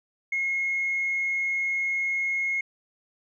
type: tone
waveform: sine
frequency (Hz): 2160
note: C#7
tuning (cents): -45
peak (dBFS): -23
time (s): 0.32-2.61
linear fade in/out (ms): 5
effects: tanh soft clip ceiling -19 dBFS